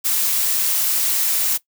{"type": "noise", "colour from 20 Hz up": "blue", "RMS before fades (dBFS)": -19, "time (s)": [0.04, 1.58], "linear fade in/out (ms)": 20, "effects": ["noise-tail reverb RT60 0.1 s tail -18 dB re dry"]}